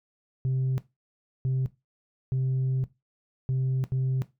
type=tone bursts at uneven times; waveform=sine; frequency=130.81 Hz; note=C3; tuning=in tune; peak=-21 dBFS; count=5; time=0.45-0.78 / 1.45-1.66 / 2.32-2.84 / 3.49-3.84 / 3.92-4.22 s; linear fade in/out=0 ms; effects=noise-tail reverb RT60 0.2 s tail -17 dB re dry + tanh soft clip ceiling -22 dBFS